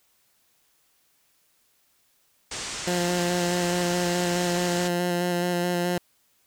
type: low-pass noise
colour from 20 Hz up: white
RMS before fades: -34 dBFS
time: 2.51-4.88 s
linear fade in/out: 5 ms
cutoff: 8300 Hz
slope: 48 dB/octave
type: tone with vibrato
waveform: 15% pulse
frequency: 176.2 Hz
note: F3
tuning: 16 cents sharp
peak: -17 dBFS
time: 2.87-5.98 s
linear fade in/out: 2 ms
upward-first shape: square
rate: 4.7 Hz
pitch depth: 14 cents each way
effects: white hiss -66 dBFS RMS until 6.46 s